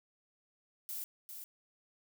violet noise with echo, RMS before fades -41 dBFS, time 0.89-1.04 s, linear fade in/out 0 ms, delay 400 ms, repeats 1, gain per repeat -6 dB, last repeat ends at 1.44 s, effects none

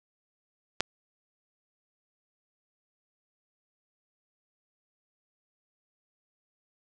clicks, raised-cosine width 0.2 ms, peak -30 / -7 dBFS, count 2, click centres 0.801 / 0.806 s, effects none

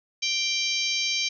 harmonic tone, 785 Hz, G5, 2 cents sharp, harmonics 3 / 4 / 5 / 6 / 7 / 8, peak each -29 / -30 / -31 / -32 / -32 / -33 dBFS, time 0.22-1.29 s, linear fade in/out 10 ms, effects none

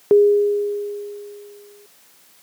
sine tone with exponential decay, 410.4 Hz, G#4, 21 cents flat, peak -7 dBFS, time 0.11-1.86 s, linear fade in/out 0 ms, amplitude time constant 380 ms, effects white hiss -52 dBFS RMS until 2.42 s + high-pass 150 Hz 12 dB/octave

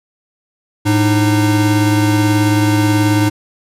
square tone pair together, 107.6 / 304.3 Hz, A2 / D#4, -38 / -38 cents, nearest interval octave + tritone, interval 1800 cents, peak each -14 dBFS, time 0.85-3.3 s, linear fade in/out 20 ms, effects resampled to 32000 Hz

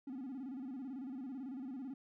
triangle tone with vibrato, 261.6 Hz, C4, in tune, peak -39 dBFS, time 0.07-1.94 s, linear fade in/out 5 ms, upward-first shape square, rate 18 Hz, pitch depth 110 cents each way, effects tanh soft clip ceiling -36 dBFS

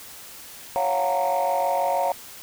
sine chord, Gb major seventh, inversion second, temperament just, 555 / 693.7 / 740 / 925 Hz, Db5 / F5 / Gb5 / Bb5, +2 / -12 / 0 / -14 cents, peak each -24 / -24 / -25 / -24 dBFS, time 0.76-2.12 s, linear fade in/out 0 ms, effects tanh soft clip ceiling -15 dBFS + white hiss -42 dBFS RMS until 2.42 s

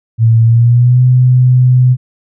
sine tone with pitch glide, 113.9 to 126.38 Hz, A#2 to B2, -40 to +40 cents, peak -4 dBFS, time 0.18-1.97 s, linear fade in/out 50 ms, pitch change +180 cents, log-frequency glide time 0.43-1.02 s, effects none

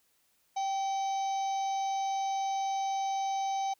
harmonic tone with a mistuned harmonic, 767 Hz, G5, 38 cents flat, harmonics 1 / 3 / 4 / 5 / 6 / 7 / 8, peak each -29 / -49 / -51 / -48 / -56 / -55 / -46 dBFS, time 0.56-3.74 s, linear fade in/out 10 ms, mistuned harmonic 1, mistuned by +28 cents, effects white hiss -71 dBFS RMS until 3.79 s

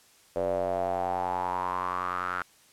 square tone with band-pass filter sweep, 45.22 Hz, F#1, 39 cents flat, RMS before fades -30 dBFS, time 0.36-2.42 s, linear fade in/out 0 ms, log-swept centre 550 to 1400 Hz, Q 6.7, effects white hiss -59 dBFS RMS until 2.72 s + low-pass 11000 Hz 12 dB/octave

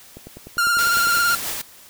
click train, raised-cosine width 2 ms, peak -24 dBFS, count 11, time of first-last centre 0.17-1.171 s, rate 9.99 Hz
45% pulse tone with vibrato, 1396.9 Hz, F6, in tune, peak -16 dBFS, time 0.58-1.35 s, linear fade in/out 2 ms, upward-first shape triangle, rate 18 Hz, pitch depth 44 cents each way
white noise with tremolo, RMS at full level -26 dBFS, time 0.78-1.62 s, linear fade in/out 10 ms, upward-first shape sine, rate 6 Hz, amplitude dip 30%
effects white hiss -46 dBFS RMS until 1.89 s

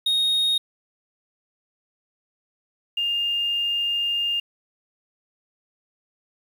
triangle / sine tone pair in turn, 3729 / 2813 Hz, A#7 / F7, 0 / +12 cents, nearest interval perfect fourth, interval 488 cents, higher first, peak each -17 / -21 dBFS, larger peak first, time 0.06-0.58 / 2.97-4.4 s, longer second, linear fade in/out 5 ms, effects 8-bit

